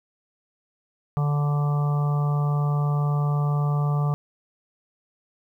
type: harmonic tone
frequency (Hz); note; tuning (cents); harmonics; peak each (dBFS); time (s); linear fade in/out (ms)
146; D3; -10; 1 / 3 / 4 / 5 / 6 / 7 / 8; -20 / -37 / -40 / -36 / -39 / -42 / -35; 1.17-4.14; 0
effects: 10-bit